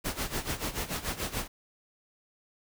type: noise with tremolo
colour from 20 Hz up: pink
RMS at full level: -31 dBFS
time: 0.04-1.48 s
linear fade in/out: 20 ms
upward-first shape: sine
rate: 6.9 Hz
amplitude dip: 80%
effects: none